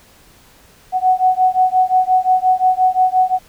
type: beating tone pair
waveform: sine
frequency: 740 / 745.7 Hz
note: F#5 / F#5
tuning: 0 / +13 cents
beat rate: 5.7 Hz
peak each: -14 dBFS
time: 0.92-3.39 s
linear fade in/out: 50 ms
effects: pink hiss -48 dBFS RMS until 3.48 s